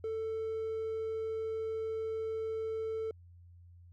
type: tone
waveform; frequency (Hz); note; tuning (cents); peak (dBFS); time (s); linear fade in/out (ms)
triangle; 443.3; A4; +13; -31; 0.04-3.11; 2
effects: tanh soft clip ceiling -27 dBFS + added 87 Hz sine -53 dBFS peak until 3.92 s